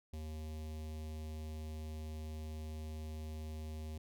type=tone with notch filter; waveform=square; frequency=77.78 Hz; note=D#2; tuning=in tune; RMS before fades=-44 dBFS; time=0.13-3.98 s; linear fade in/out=5 ms; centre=1400 Hz; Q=0.8; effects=none